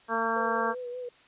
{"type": "harmonic tone", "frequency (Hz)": 227.2, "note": "A#3", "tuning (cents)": -44, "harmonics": [1, 2, 3, 4, 5, 6, 7], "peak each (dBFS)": [-36, -33, -34, -32, -31, -35, -33], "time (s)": [0.08, 0.75], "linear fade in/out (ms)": 50}
{"type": "tone with vibrato", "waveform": "sine", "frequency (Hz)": 493.9, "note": "B4", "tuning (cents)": 0, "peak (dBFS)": -34, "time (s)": [0.36, 1.09], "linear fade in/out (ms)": 5, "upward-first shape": "sine", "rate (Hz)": 5.2, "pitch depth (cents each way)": 35}
{"effects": ["white hiss -58 dBFS RMS until 1.27 s", "resampled to 8000 Hz"]}